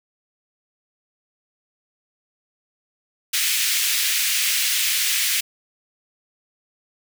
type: high-pass noise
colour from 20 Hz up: pink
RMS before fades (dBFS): -21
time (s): 3.33-5.41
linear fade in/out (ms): 10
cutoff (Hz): 2100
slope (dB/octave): 24
effects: none